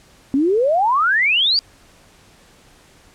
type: exponential sweep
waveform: sine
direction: up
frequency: 260 to 4798 Hz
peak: -13 dBFS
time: 0.34-1.59 s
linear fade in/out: 0 ms
effects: pink hiss -50 dBFS RMS until 3.14 s + low-pass 10000 Hz 12 dB/octave